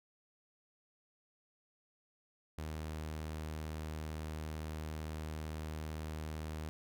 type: tone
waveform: sawtooth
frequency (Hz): 77.78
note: D#2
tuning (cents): 0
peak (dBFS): -36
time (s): 2.58-6.69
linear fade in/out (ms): 0
effects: none